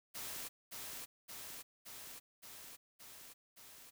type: noise with echo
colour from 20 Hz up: white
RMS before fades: -45 dBFS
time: 0.14-0.49 s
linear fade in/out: 20 ms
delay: 570 ms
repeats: 6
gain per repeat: -2 dB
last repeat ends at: 3.91 s
effects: none